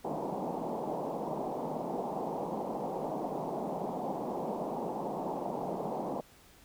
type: band-pass noise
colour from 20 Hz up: white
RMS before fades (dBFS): -36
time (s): 0.04-6.21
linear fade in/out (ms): 10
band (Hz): 150 to 910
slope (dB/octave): 48
effects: pink hiss -59 dBFS RMS until 6.64 s